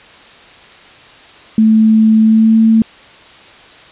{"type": "tone with pitch glide", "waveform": "sine", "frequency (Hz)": [219.5, 223.1], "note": ["A3", "A3"], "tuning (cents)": [-4, 24], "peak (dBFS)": -5, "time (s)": [1.58, 2.82], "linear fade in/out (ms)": 2, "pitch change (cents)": 28, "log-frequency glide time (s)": [2.21, 2.59], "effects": ["white hiss -39 dBFS RMS until 3.91 s", "resampled to 8000 Hz"]}